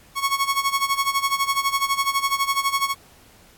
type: tone with tremolo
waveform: sawtooth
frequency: 1104 Hz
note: C#6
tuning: 7 cents flat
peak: -13 dBFS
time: 0.15-2.95 s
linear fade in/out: 50 ms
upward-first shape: sine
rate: 12 Hz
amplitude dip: 80%
effects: pink hiss -52 dBFS RMS until 3.57 s + AAC 64 kbps